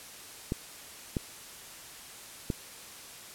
clicks, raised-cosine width 3 ms, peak -16 dBFS, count 3, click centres 0.521 / 1.168 / 2.502 s, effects white hiss -47 dBFS RMS until 3.34 s + low-pass 12000 Hz 12 dB/octave

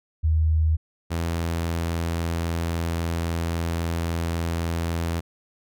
sine / sawtooth tone pair in turn, 79 / 83.7 Hz, D#2 / E2, +27 / +27 cents, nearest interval minor second, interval 100 cents, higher second, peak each -17 / -20 dBFS, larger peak first, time 0.23-0.77 / 1.1-5.21 s, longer second, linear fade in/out 20 ms, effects none

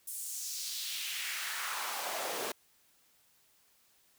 pink noise with high-pass filter sweep, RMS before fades -38 dBFS, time 0.07-2.52 s, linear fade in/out 5 ms, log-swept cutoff 10000 to 410 Hz, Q 1.9, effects white hiss -68 dBFS RMS until 4.18 s

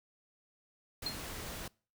pink noise, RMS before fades -43 dBFS, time 1.02-1.68 s, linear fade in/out 5 ms
sine tone with exponential decay, 4206 Hz, C8, 8 cents sharp, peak -30 dBFS, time 1.06-1.19 s, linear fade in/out 5 ms, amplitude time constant 27 ms
effects noise-tail reverb RT60 0.4 s tail -25 dB re dry

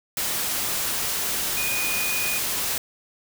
sine tone in noise, 2467 Hz, D#7, 15 cents flat, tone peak -27 dBFS, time 1.57-2.38 s, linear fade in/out 2 ms, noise white, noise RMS -26 dBFS, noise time 0.17-2.78 s, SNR -4 dB, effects none

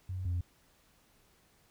sine tone pair in turn, 92.5 / 87.92 Hz, F#2 / F2, 0 / +12 cents, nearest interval minor second, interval 88 cents, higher first, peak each -34 / -28 dBFS, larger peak second, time 0.09-0.25 / 0.25-0.41 s, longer neither, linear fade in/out 5 ms, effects tanh soft clip ceiling -28 dBFS + pink hiss -67 dBFS RMS until 1.7 s

